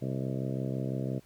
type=harmonic tone with a mistuned harmonic; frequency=65.9 Hz; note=C2; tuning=13 cents sharp; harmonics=2 / 3 / 4 / 5 / 6 / 7 / 8 / 9 / 10; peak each=-33 / -37 / -39 / -41 / -43 / -44 / -45 / -46 / -47 dBFS; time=0.01-1.2 s; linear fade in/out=20 ms; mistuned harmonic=10; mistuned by=-41 cents; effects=pink hiss -62 dBFS RMS until 1.25 s